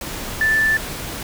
sine tone in noise, 1760 Hz, A6, in tune, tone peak -14 dBFS, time 0.41-0.77 s, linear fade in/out 2 ms, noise pink, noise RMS -29 dBFS, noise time 0.01-1.23 s, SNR +12 dB, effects none

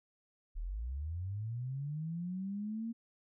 sine linear sweep, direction up, 35 to 232.9 Hz, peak -36 dBFS, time 0.55-2.93 s, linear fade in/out 20 ms, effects none

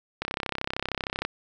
click train, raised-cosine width 0.3 ms, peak -12 dBFS, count 35, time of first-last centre 0.22-1.25 s, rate 33 Hz, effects none

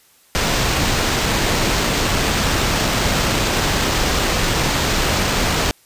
pink noise with sample-and-hold, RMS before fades -18 dBFS, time 0.35-5.71 s, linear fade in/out 0 ms, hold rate 11025 Hz, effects white hiss -53 dBFS RMS until 5.85 s + resampled to 32000 Hz

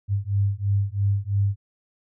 sine beating tone pair, 98.6 / 101.6 Hz, G2 / G#2, +11 / -38 cents, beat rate 3 Hz, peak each -23 dBFS, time 0.08-1.56 s, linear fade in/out 50 ms, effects none

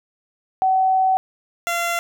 sine / 15% pulse tone pair in turn, 757 / 686.3 Hz, F#5 / F5, +39 / -30 cents, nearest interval major second, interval 169 cents, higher first, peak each -14 dBFS, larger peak neither, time 0.62-1.17 / 1.67-1.99 s, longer first, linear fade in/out 0 ms, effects none

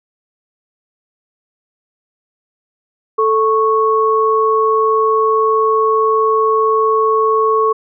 sine tone pair together, 440 / 1104.6 Hz, A4 / C#6, 0 / -6 cents, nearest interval octave + major third, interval 1594 cents, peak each -13 dBFS, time 3.18-7.73 s, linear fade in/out 10 ms, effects none

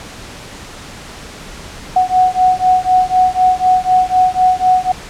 sine beating tone pair, 737 / 741 Hz, F#5 / F#5, -7 / +2 cents, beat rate 4 Hz, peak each -12 dBFS, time 1.96-4.92 s, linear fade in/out 5 ms, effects pink hiss -32 dBFS RMS until 5.09 s + low-pass 8000 Hz 12 dB/octave

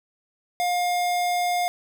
square tone, 710 Hz, F5, 28 cents sharp, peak -22 dBFS, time 0.6-1.68 s, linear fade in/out 0 ms, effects none

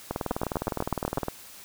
two click trains, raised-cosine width 1 ms, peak -12 / -14 dBFS, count 8 / 24, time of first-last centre 0.31-1.174 / 0.11-1.283 s, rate 8.1 / 19.6 Hz, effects white hiss -47 dBFS RMS until 1.64 s

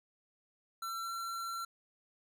square tone with pitch glide, 1349 to 1357.6 Hz, E6 to F6, +40 to -49 cents, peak -38 dBFS, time 0.82-1.65 s, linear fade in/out 5 ms, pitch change +11 cents, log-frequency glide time 1-1.11 s, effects none

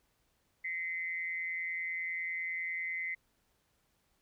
sine tone with amplitude modulation, 2056 Hz, C7, 31 cents flat, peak -31 dBFS, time 0.64-3.15 s, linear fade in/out 10 ms, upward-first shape sine, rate 170 Hz, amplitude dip 70%, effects pink hiss -75 dBFS RMS until 4.21 s

